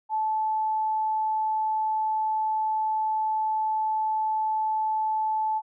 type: tone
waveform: sine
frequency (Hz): 870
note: A5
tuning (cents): -20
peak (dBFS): -23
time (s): 0.09-5.62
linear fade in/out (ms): 50
effects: none